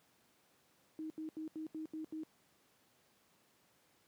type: tone bursts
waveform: sine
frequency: 314.3 Hz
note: D#4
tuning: 18 cents sharp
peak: -40 dBFS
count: 7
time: 0.99-2.234 s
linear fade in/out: 0 ms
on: 110 ms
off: 79 ms
effects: pink hiss -71 dBFS RMS until 4.07 s + high-pass 150 Hz 12 dB/octave